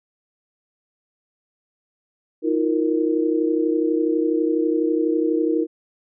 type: chord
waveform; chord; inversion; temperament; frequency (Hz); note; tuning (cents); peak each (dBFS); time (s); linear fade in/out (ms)
sine; Eb suspended second; none; equal with one note detuned; 317.1 / 349.2 / 466.2; Eb4 / F4 / Bb4; +33 / 0 / 0; -20 / -23 / -23; 2.42-5.67; 50
effects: none